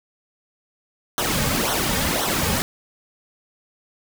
pink noise with flanger, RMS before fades -22 dBFS, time 1.18-2.62 s, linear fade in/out 0 ms, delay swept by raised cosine 0.41 to 3.01 ms, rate 1.9 Hz, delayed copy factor -0.7, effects none

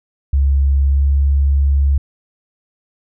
sine tone with pitch glide, 69 to 69.76 Hz, C#2 to C#2, -7 to +12 cents, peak -10 dBFS, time 0.33-1.98 s, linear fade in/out 5 ms, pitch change +19 cents, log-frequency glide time 0.88-1.07 s, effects none

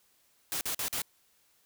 white noise bursts, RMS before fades -33 dBFS, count 4, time 0.52-1.018 s, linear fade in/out 0 ms, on 90 ms, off 46 ms, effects white hiss -68 dBFS RMS until 1.65 s

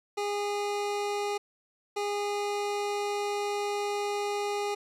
25% pulse tone pair in turn, 409.6 / 409.6 Hz, G#4 / G#4, -24 / -24 cents, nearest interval unison, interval 0 cents, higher neither, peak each -25 dBFS, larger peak neither, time 0.17-1.38 / 1.96-4.75 s, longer second, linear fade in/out 10 ms, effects low-pass 9000 Hz 12 dB/octave + 11-bit

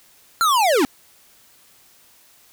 square linear sweep, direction down, 1396.9 to 243.4 Hz, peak -15 dBFS, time 0.41-0.85 s, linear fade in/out 0 ms, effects white hiss -53 dBFS RMS until 2.52 s

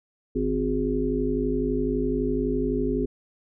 harmonic tone with a mistuned harmonic, 51.91 Hz, G#1, in tune, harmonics 1 / 3 / 5 / 7 / 8, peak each -30 / -35 / -26 / -29 / -28 dBFS, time 0.35-3.06 s, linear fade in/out 10 ms, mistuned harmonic 1, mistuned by -69 cents, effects none

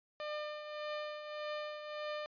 sawtooth tone with tremolo, 601 Hz, D5, 40 cents sharp, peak -33 dBFS, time 0.2-2.26 s, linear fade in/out 0 ms, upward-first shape triangle, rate 1.7 Hz, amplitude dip 60%, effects resampled to 11025 Hz

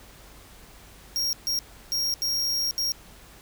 45% pulse tone bursts at uneven times, 5588 Hz, F8, in tune, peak -24 dBFS, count 5, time 1.16-1.33 / 1.47-1.59 / 1.92-2.14 / 2.22-2.71 / 2.78-2.92 s, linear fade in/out 0 ms, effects added 50 Hz sine -53 dBFS peak until 3.41 s + pink hiss -50 dBFS RMS until 3.41 s

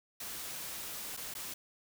white noise with dropouts, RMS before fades -42 dBFS, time 0.2-1.54 s, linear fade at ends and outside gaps 5 ms, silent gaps 1.167-1.172 / 1.34-1.35 s, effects none

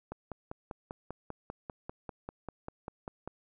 click train, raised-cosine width 1 ms, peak -25 dBFS, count 17, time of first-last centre 0.12-3.276 s, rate 5.07 Hz, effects none

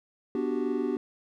triangle chord, G major seventh, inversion first, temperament equal, 246.9 / 293.7 / 370 / 392 Hz, B3 / D4 / F#4 / G4, 0 / 0 / 0 / 0 cents, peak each -30 dBFS, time 0.35-0.97 s, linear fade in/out 2 ms, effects none

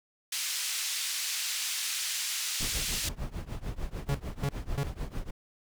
white band-pass noise, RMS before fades -33 dBFS, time 0.32-3.09 s, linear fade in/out 5 ms, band 2200 to 7700 Hz, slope 12 dB/octave
brown noise with tremolo, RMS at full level -32 dBFS, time 2.6-5.31 s, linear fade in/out 10 ms, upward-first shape triangle, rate 6.7 Hz, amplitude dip 95%
45% pulse tone bursts, 140.7 Hz, C#3, 26 cents sharp, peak -27 dBFS, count 3, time 4.09-4.832 s, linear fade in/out 0 ms, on 54 ms, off 290 ms
effects none

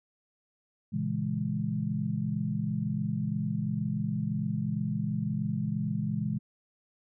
sine chord, A# half-diminished seventh, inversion none, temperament equal, 116.54 / 138.59 / 164.81 / 207.7 Hz, A#2 / C#3 / E3 / G#3, 0 / 0 / 0 / 0 cents, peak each -35 / -35 / -33 / -32 dBFS, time 0.92-6.39 s, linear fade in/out 20 ms, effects none

